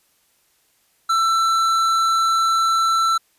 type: tone with tanh clipping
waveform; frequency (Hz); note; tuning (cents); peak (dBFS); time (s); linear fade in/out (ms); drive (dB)
sine; 1335; E6; +22; -17; 1.09-3.18; 10; 13
effects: white hiss -62 dBFS RMS until 3.38 s + resampled to 32000 Hz